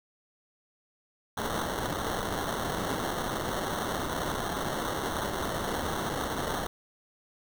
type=noise with sample-and-hold; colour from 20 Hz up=white; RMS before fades=-32 dBFS; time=1.37-6.67 s; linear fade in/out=5 ms; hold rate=2450 Hz; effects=none